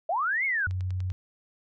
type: linear two-way sweep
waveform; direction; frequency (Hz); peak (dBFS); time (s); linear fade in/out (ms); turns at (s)
sine; up then down; 610 to 2217 to 1421; -24; 0.09-0.67; 5; 0.45
type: tone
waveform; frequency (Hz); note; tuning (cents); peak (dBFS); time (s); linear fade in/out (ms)
sine; 92.3; F#2; -4; -27; 0.67-1.12; 0
type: click train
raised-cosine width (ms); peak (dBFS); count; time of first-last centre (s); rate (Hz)
0.2; -30; 5; 0.71-1.102; 10.2
effects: none